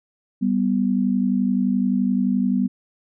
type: tone pair together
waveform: sine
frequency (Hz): 195.29 / 246.9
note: G3 / B3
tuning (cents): -6 / 0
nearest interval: major third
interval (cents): 406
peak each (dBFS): -20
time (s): 0.41-2.68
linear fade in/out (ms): 20
effects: none